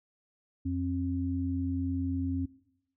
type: tone pair together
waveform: sine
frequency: 89.1 / 267.3 Hz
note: F2 / C4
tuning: +35 / +37 cents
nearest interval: octave + perfect fifth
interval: 1902 cents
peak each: -32 / -31 dBFS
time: 0.65-2.46 s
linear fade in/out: 10 ms
effects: noise-tail reverb RT60 0.8 s tail -20 dB re dry